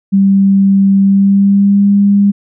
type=tone with pitch glide; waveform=sine; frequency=195.8 to 201.1 Hz; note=G3 to G3; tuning=-2 to +44 cents; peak=-5 dBFS; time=0.12-2.32 s; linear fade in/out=20 ms; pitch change=+46 cents; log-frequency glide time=1.01-1.89 s; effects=none